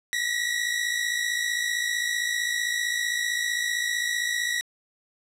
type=tone pair together; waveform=sawtooth; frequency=1893.5 / 1949 Hz; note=A#6 / B6; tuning=+27 / -23 cents; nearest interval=minor second; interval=50 cents; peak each=-24 dBFS; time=0.13-4.61 s; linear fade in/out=0 ms; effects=low-pass 11000 Hz 12 dB/octave